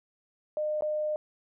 sine tone with dropouts, 608 Hz, D#5, 40 cents flat, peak -27 dBFS, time 0.57-1.16 s, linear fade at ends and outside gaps 1 ms, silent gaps 0.809-0.822 s, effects none

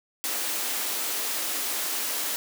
white high-pass noise, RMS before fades -29 dBFS, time 0.24-2.36 s, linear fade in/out 0 ms, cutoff 240 Hz, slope 48 dB/octave, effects none

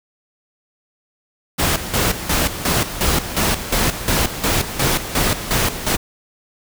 pink noise with tremolo, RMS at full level -17 dBFS, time 1.58-5.97 s, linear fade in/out 20 ms, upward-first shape square, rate 2.8 Hz, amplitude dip 70%, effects none

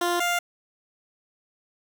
15% pulse tone pair in turn, 349.2 / 699.8 Hz, F4 / F5, 0 / +3 cents, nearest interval octave, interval 1203 cents, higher second, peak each -16 dBFS, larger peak neither, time 0.01-0.2 / 0.2-0.39 s, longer neither, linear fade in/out 5 ms, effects none

